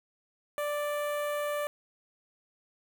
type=tone with notch filter; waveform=sawtooth; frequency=587.3 Hz; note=D5; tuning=in tune; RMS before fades=-32 dBFS; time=0.58-1.67 s; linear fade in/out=0 ms; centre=5000 Hz; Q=0.62; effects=none